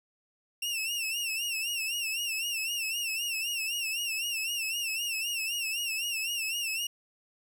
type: tone with vibrato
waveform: sawtooth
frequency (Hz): 2725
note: F7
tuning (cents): -43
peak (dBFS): -27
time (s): 0.62-6.87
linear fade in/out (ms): 5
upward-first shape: sine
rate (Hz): 3.9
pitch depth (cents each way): 100
effects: none